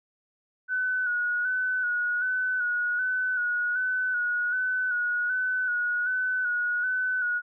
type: tone with vibrato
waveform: sine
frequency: 1480 Hz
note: F#6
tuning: in tune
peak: -24 dBFS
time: 0.68-7.42 s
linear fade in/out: 50 ms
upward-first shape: square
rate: 1.3 Hz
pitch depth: 32 cents each way
effects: none